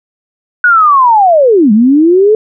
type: linear two-way sweep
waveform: sine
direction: down then up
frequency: 1480 to 201.3 to 441.1 Hz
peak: -3 dBFS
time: 0.64-2.35 s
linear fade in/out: 2 ms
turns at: 1.72 s
effects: none